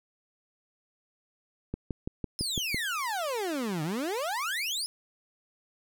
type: click train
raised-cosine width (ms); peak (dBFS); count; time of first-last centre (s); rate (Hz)
3; -19; 7; 1.74-2.745; 5.97
type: exponential two-way sweep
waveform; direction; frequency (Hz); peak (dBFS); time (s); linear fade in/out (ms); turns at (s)
30% pulse; down then up; 5250 to 146.83 to 5250; -27; 2.39-4.86; 0; 3.83
effects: none